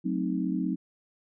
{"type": "chord", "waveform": "sine", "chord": "F# diminished seventh", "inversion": "none", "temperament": "equal", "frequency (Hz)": [185, 220, 261.6, 311.1], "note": ["F#3", "A3", "C4", "Eb4"], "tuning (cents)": [0, 0, 0, 0], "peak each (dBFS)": [-30, -35, -31, -32], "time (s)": [0.04, 0.76], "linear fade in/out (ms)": 20, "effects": []}